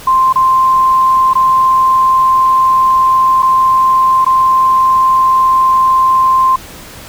sine tone with dropouts, 1046 Hz, C6, 1 cent flat, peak -6 dBFS, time 0.07-6.56 s, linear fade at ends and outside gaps 5 ms, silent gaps 0.327-0.357 / 1.334-1.353 / 3.423-3.428 / 4.247-4.263 s, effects pink hiss -32 dBFS RMS until 7.08 s

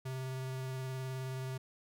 square tone with vibrato, 130.7 Hz, C3, 1 cent flat, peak -38 dBFS, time 0.05-1.58 s, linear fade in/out 10 ms, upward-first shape square, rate 19 Hz, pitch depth 12 cents each way, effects none

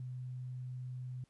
sine tone, 126.5 Hz, B2, 42 cents sharp, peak -40 dBFS, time 0-1.24 s, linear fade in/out 2 ms, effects pink hiss -75 dBFS RMS until 1.29 s + resampled to 24000 Hz

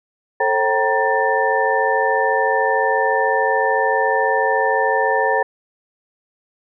sine tone cluster, 443.2 / 537 / 773 / 942 / 1780 Hz, A4 / C5 / G5 / A#5 / A6, +13 / +45 / -24 / +18 / +20 cents, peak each -21 dBFS, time 0.4-5.43 s, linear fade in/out 5 ms, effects none

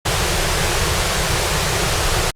pink band-stop noise, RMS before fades -18 dBFS, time 0.05-2.31 s, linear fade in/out 10 ms, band 190 to 330 Hz, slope 96 dB/octave, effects low-pass 10000 Hz 12 dB/octave + Opus 48 kbps

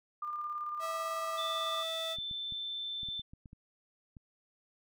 sine tone with tremolo, 1200 Hz, D6, 37 cents sharp, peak -34 dBFS, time 0.22-1.83 s, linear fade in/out 5 ms, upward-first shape square, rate 18 Hz, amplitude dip 30%
sawtooth tone, 651 Hz, E5, 22 cents flat, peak -34 dBFS, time 0.79-2.17 s, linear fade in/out 50 ms
sine tone with pitch glide, 3520 to 3542 Hz, A7 to A7, 0 to +11 cents, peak -36 dBFS, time 1.37-3.22 s, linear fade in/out 20 ms, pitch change +11 cents, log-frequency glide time 1.55-2.55 s
clicks, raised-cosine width 5 ms, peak -38 dBFS, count 10, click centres 2.186 / 2.312 / 2.523 / 3.032 / 3.087 / 3.195 / 3.335 / 3.458 / 3.531 / 4.168 s
effects none

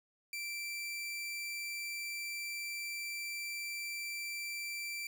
sawtooth tone, 2343 Hz, D7, 5 cents flat, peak -35 dBFS, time 0.33-5.07 s, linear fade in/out 2 ms, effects none

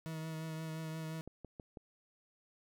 40% pulse tone with vibrato, 159.6 Hz, D#3, 44 cents sharp, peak -39 dBFS, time 0.06-1.21 s, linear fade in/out 0 ms, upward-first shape triangle, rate 5.7 Hz, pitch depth 24 cents each way
clicks, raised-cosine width 2 ms, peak -34 dBFS, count 4, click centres 1.276 / 1.447 / 1.598 / 1.772 s
effects none

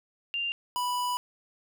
sine / square tone pair in turn, 2789 / 986.1 Hz, F7 / B5, -3 / -3 cents, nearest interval octave + tritone, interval 1800 cents, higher first, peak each -28 dBFS, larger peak neither, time 0.34-0.52 / 0.76-1.17 s, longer second, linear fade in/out 0 ms, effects none

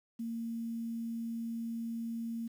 sine tone with quantisation, 230 Hz, A#3, 23 cents flat, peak -35 dBFS, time 0.19-2.48 s, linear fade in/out 10 ms, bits 10, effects none

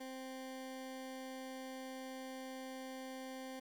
20% pulse tone, 261.6 Hz, C4, in tune, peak -40 dBFS, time 0-3.6 s, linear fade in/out 10 ms, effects 11-bit

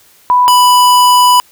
sine / square tone pair in turn, 990 / 990 Hz, B5 / B5, +4 / +4 cents, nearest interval unison, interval 0 cents, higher neither, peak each -5 dBFS, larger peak neither, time 0.3-0.48 / 0.48-1.4 s, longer second, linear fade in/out 0 ms, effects white hiss -46 dBFS RMS until 1.51 s

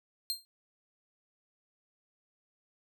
sawtooth tone with exponential decay, 4186 Hz, C8, in tune, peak -25 dBFS, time 0.3-0.45 s, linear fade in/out 0 ms, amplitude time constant 32 ms, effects none

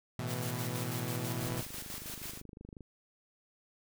sawtooth chord, A suspended second, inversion none, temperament equal with one note detuned, 110 / 124.26 / 164.81 Hz, A2 / B2 / E3, 0 / +11 / 0 cents, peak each -37 / -33 / -37 dBFS, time 0.19-1.61 s, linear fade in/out 0 ms
white noise with tremolo, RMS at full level -42 dBFS, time 0.26-2.42 s, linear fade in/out 50 ms, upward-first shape square, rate 6.1 Hz, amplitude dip 45%
click train, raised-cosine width 3 ms, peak -35 dBFS, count 37, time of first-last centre 1.39-2.807 s, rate 25.4 Hz
effects none

